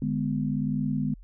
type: chord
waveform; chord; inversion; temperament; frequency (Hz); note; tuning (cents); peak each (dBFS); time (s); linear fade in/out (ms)
sine; G# diminished; second; just; 149.51 / 207.7 / 249.2; D3 / G#3 / B3; +31 / 0 / +16; -29; 0.02-1.14; 2
effects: added 42 Hz sine -44 dBFS peak until 1.23 s